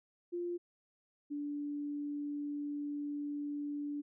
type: tone pair in turn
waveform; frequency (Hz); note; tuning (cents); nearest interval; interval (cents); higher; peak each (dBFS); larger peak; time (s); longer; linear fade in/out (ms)
sine; 349.2 / 290.8; F4 / D4; 0 / -17; minor third; 317; first; -35 / -36; first; 0.32-0.58 / 1.3-4.02; second; 20
effects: none